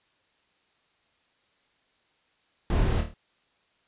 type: noise with echo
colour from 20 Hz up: brown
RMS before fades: -24 dBFS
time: 2.7-3.01 s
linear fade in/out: 2 ms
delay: 26 ms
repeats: 5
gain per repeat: -5 dB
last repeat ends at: 3.14 s
effects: white hiss -68 dBFS RMS until 3.87 s + resampled to 8000 Hz